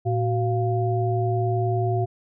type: tone cluster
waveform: sine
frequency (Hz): 113.8 / 373.6 / 698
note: A#2 / F#4 / F5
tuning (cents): -41 / +17 / -1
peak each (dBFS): -22 / -26 / -27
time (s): 0.05-2.06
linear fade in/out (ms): 20
effects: none